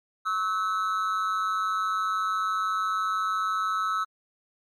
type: tone with amplitude modulation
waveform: triangle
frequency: 1300 Hz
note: E6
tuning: 24 cents flat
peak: -19 dBFS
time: 0.25-4.05 s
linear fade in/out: 20 ms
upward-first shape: sine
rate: 194 Hz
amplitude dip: 75%
effects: MP3 64 kbps